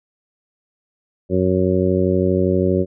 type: harmonic tone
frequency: 92.5 Hz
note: F#2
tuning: in tune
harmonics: 1 / 2 / 3 / 4 / 5 / 6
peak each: -22 / -20 / -23 / -19 / -24 / -23 dBFS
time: 1.29-2.86 s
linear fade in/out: 50 ms
effects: none